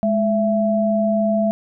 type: tone pair together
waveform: sine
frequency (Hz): 210 / 666.7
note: G#3 / E5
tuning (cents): +19 / +19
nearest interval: octave + minor sixth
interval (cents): 2000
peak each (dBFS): -18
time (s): 0.03-1.51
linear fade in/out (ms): 0
effects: none